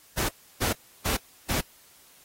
pink noise bursts, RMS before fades -27 dBFS, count 4, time 0.17-1.61 s, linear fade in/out 10 ms, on 120 ms, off 320 ms, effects white hiss -56 dBFS RMS until 2.24 s + AAC 48 kbps

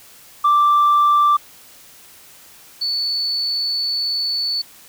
sine tone pair in turn, 1174.7 / 4461 Hz, D6 / C#8, 0 / +10 cents, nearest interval octave + major seventh, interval 2310 cents, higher second, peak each -9 / -18 dBFS, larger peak first, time 0.44-1.37 / 2.81-4.62 s, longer second, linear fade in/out 10 ms, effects tanh soft clip ceiling -9 dBFS + white hiss -45 dBFS RMS until 4.88 s

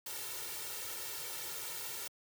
white noise with comb filter, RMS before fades -42 dBFS, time 0.06-2.08 s, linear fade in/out 5 ms, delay 2.2 ms, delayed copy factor +1, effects high-pass 100 Hz 12 dB/octave

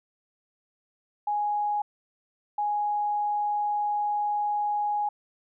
sine tone pair in turn, 830.6 / 830.6 Hz, G#5 / G#5, 0 / 0 cents, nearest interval unison, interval 0 cents, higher neither, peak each -24 dBFS, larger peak neither, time 1.27-1.82 / 2.58-5.09 s, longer second, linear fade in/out 5 ms, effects none

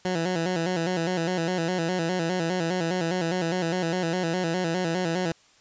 15% pulse tone with vibrato, 174.1 Hz, F3, 5 cents flat, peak -18 dBFS, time 0.05-5.32 s, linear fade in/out 2 ms, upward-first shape square, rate 4.9 Hz, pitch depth 91 cents each way, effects white hiss -58 dBFS RMS until 5.6 s + resampled to 16000 Hz

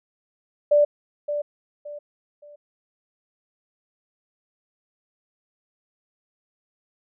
sine tone with echo, 587.3 Hz, D5, in tune, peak -13 dBFS, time 0.71-0.85 s, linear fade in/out 10 ms, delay 570 ms, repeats 3, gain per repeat -10 dB, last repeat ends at 2.56 s, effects none

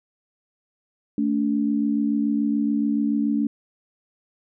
sine tone pair together, 220 / 287 Hz, A3 / D4, 0 / -40 cents, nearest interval perfect fourth, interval 460 cents, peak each -22 dBFS, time 1.18-3.47 s, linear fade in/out 2 ms, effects none

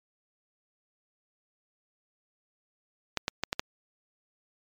clicks, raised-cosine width 0.2 ms, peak -10 dBFS, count 5, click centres 3.173 / 3.281 / 3.436 / 3.529 / 3.595 s, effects MP3 96 kbps

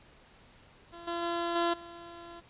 15% pulse tone with level steps, 341.3 Hz, F4, 40 cents flat, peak -39 / -26 / -24 / -20 / -39 dBFS, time 0.92-2.41 s, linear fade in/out 20 ms, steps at 1.07 / 1.22 / 1.55 / 1.73 s, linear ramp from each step 10 ms, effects pink hiss -58 dBFS RMS until 2.49 s + resampled to 8000 Hz

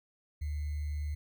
sine tone with sample-and-hold, 74.2 Hz, D2, 18 cents sharp, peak -32 dBFS, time 0.41-1.15 s, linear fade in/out 10 ms, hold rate 2100 Hz, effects none

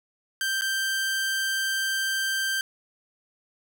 sawtooth tone with dropouts, 1569 Hz, G6, 1 cent sharp, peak -21 dBFS, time 0.41-2.61 s, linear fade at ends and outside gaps 1 ms, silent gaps 0.611-0.619 s, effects none

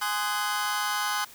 sawtooth chord, Ab dominant seventh, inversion none, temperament just, 830.6 / 1038.3 / 1245.9 / 1495.1 Hz, Ab5 / C6 / Eb6 / Gb6, 0 / -14 / +2 / +18 cents, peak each -28 dBFS, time 0.01-1.25 s, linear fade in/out 10 ms, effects white hiss -49 dBFS RMS until 1.34 s

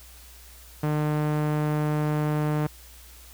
sawtooth tone with low-pass filter, 150.9 Hz, D3, 47 cents sharp, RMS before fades -25 dBFS, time 0.83-2.67 s, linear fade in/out 5 ms, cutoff 1700 Hz, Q 0.66, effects added 60 Hz sine -48 dBFS peak until 3.33 s + white hiss -50 dBFS RMS until 3.33 s

